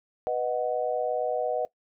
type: chord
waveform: sine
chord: B major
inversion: none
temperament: equal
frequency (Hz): 493.9 / 622.3 / 740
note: B4 / D#5 / F#5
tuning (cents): 0 / 0 / 0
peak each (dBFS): -29 / -29 / -30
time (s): 0.27-1.65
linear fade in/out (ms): 0
effects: noise-tail reverb RT60 0.1 s tail -19 dB re dry